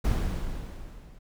brown noise with level ramp, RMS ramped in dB -23 to -49 dBFS, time 0.04-1.19 s, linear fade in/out 10 ms, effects none

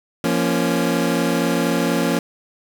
25% pulse chord, Bb minor, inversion second, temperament equal with one note detuned, 172.91 / 233.1 / 277.2 Hz, F3 / Bb3 / Db4, -17 / 0 / 0 cents, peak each -18 dBFS, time 0.24-2.19 s, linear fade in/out 2 ms, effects none

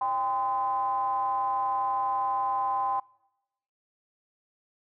triangle ring-modulated tone, 115.9 Hz, A#2, 10 cents flat, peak -20 dBFS, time 0.01-3 s, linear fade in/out 5 ms, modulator 911 Hz, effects noise-tail reverb RT60 0.9 s tail -24 dB re dry

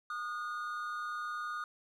triangle tone pair together, 1224.8 / 1444 Hz, D#6 / F#6, -28 / -43 cents, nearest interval minor third, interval 285 cents, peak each -36 / -39 dBFS, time 0.1-1.64 s, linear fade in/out 2 ms, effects none

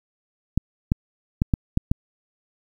clicks, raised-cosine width 5 ms, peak -6 dBFS, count 6, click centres 0.576 / 0.919 / 1.419 / 1.538 / 1.774 / 1.915 s, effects 8-bit

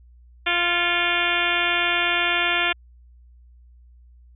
harmonic tone with a mistuned harmonic, 347.8 Hz, F4, 7 cents flat, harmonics 1 / 2 / 3 / 4 / 5 / 6 / 7 / 8 / 9 / 10, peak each -32 / -29 / -32 / -27 / -26 / -28 / -26 / -28 / -29 / -30 dBFS, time 0.46-2.73 s, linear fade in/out 10 ms, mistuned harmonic 6, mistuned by +62 cents, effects added 60 Hz sine -47 dBFS peak until 4.35 s

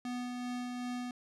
square tone with tremolo, 246.6 Hz, B3, 2 cents flat, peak -36 dBFS, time 0.05-1.11 s, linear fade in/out 2 ms, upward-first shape sine, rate 2.6 Hz, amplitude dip 25%, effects low-pass 8000 Hz 12 dB/octave

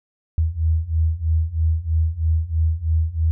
sine beating tone pair, 78.8 / 81.9 Hz, D#2 / E2, +23 / -11 cents, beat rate 3.1 Hz, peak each -21 / -19 dBFS, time 0.38-3.31 s, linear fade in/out 0 ms, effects none

